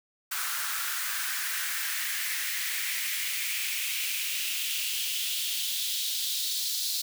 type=noise with high-pass filter sweep; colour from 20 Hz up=white; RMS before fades=-31 dBFS; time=0.31-7.02 s; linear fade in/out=10 ms; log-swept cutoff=1300 to 4200 Hz; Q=3.1; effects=none